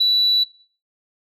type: tone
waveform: sine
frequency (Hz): 3948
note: B7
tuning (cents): -1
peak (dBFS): -12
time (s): 0-0.44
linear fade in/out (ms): 10
effects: noise-tail reverb RT60 0.4 s tail -17 dB re dry + tanh soft clip ceiling -10 dBFS